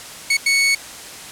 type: tone bursts at uneven times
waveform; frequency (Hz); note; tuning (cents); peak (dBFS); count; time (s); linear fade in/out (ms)
sawtooth; 2217; C#7; 0; -10; 2; 0.3-0.37 / 0.46-0.75; 5
effects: white hiss -35 dBFS RMS until 1.31 s + low-pass 10000 Hz 12 dB/octave